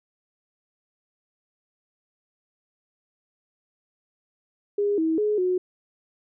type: tone with pitch steps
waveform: sine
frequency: 408.6 / 321.4 / 421.3 / 365.2 Hz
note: G#4 / E4 / G#4 / F#4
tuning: -28 / -44 / +25 / -23 cents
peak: -20 dBFS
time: 4.78-5.58 s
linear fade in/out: 5 ms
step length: 200 ms
effects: none